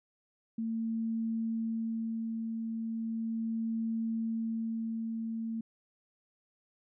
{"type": "tone with tremolo", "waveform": "sine", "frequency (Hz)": 225.7, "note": "A3", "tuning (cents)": 44, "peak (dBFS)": -30, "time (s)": [0.58, 5.61], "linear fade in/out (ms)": 5, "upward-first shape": "sine", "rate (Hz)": 0.37, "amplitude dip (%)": 30, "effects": []}